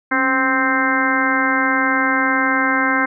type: harmonic tone with a mistuned harmonic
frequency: 261.6 Hz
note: C4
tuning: in tune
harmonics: 1 / 2 / 3 / 4 / 5 / 6 / 7 / 8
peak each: -21 / -27 / -26 / -22 / -24 / -19 / -26 / -23 dBFS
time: 0.11-3.06 s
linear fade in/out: 10 ms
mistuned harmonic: 1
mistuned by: +62 cents
effects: none